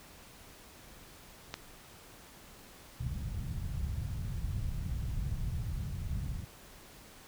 click, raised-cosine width 0.2 ms, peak -19 dBFS, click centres 1.541 s
white low-pass noise, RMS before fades -36 dBFS, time 3-6.45 s, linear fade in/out 5 ms, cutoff 130 Hz, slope 24 dB/octave
effects pink hiss -54 dBFS RMS until 7.27 s

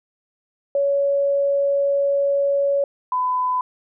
sine tone pair in turn, 561 / 1004.8 Hz, C#5 / B5, +21 / +30 cents, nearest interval minor seventh, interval 1009 cents, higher second, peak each -16 / -18 dBFS, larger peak first, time 0.75-2.84 / 3.12-3.61 s, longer first, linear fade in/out 2 ms, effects none

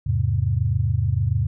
sine chord, E augmented, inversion none, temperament equal, 82.41 / 103.83 / 130.81 Hz, E2 / G#2 / B#2, 0 / 0 / 0 cents, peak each -24 / -21 / -23 dBFS, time 0.06-1.47 s, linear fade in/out 10 ms, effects none

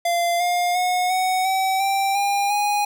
square tone with pitch steps, 690 / 707.8 / 726 / 744.7 / 763.8 / 783.5 / 803.7 / 824.4 Hz, F5 / F5 / F#5 / F#5 / G5 / G5 / G5 / G#5, -21 / +23 / -33 / +11 / -45 / -1 / +43 / -13 cents, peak -19 dBFS, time 0.05-2.85 s, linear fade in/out 5 ms, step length 350 ms, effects none

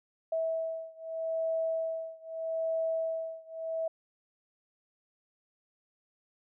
sine beating tone pair, 650 / 650.8 Hz, E5 / E5, -24 / -22 cents, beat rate 0.8 Hz, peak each -33 / -34 dBFS, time 0.32-3.88 s, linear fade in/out 5 ms, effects none

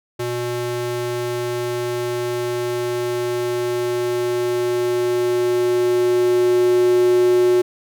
square tone with high-pass filter sweep, 121.1 Hz, B2, 34 cents flat, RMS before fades -19 dBFS, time 0.19-7.62 s, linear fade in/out 10 ms, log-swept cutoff 240 to 370 Hz, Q 6.6, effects none

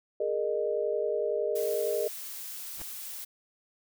sine chord, Ab suspended second, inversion none, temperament equal with one note detuned, 415.3 / 466.2 / 613.3 Hz, Ab4 / Bb4 / Eb5, 0 / 0 / -25 cents, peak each -31 dBFS, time 0.2-2.08 s, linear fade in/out 5 ms
blue noise, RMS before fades -40 dBFS, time 1.55-3.25 s, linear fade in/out 10 ms
pink noise with exponential growth, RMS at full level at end -39 dBFS, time 2.73-2.82 s, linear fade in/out 2 ms, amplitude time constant 19 ms
effects none

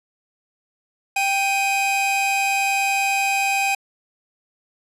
45% pulse tone pair together, 786.3 / 2500 Hz, G5 / D#7, +5 / +8 cents, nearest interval octave + minor sixth, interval 2003 cents, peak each -21 dBFS, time 1.16-3.75 s, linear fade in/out 5 ms, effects low-pass 12000 Hz 12 dB/octave

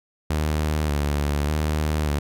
sawtooth tone with vibrato, 74.6 Hz, D2, 28 cents sharp, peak -17 dBFS, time 0.3-2.19 s, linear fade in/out 5 ms, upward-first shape square, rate 0.85 Hz, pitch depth 44 cents each way, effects none

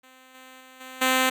5% pulse tone with level steps, 258.9 Hz, C4, 18 cents flat, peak -39 / -34 / -36 / -28 / -8 dBFS, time 0.03-1.3 s, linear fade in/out 10 ms, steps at 0.34 / 0.6 / 0.8 / 1.01 s, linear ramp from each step 10 ms, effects none

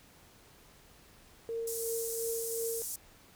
sine tone with tremolo, 458.5 Hz, A#4, 29 cents flat, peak -32 dBFS, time 1.49-2.82 s, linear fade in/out 0 ms, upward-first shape triangle, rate 2.8 Hz, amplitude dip 50%
pink band-pass noise, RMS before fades -39 dBFS, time 1.67-2.96 s, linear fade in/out 5 ms, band 6900 to 15000 Hz, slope 24 dB/octave
effects pink hiss -59 dBFS RMS until 3.35 s

